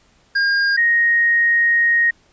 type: tone pair in turn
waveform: square / sine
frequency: 1615 / 1870.2 Hz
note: G#6 / A#6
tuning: -49 / +5 cents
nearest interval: minor third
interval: 254 cents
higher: second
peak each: -15 / -12 dBFS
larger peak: second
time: 0.35-0.77 / 0.77-2.11 s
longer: second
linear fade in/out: 10 ms
effects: pink hiss -56 dBFS RMS until 2.32 s + resampled to 16000 Hz